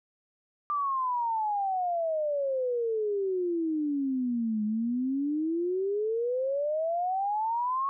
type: exponential two-way sweep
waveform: sine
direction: down then up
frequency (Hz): 1190 to 209.6 to 1111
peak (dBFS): -26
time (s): 0.7-7.89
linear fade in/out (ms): 0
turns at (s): 4.64
effects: none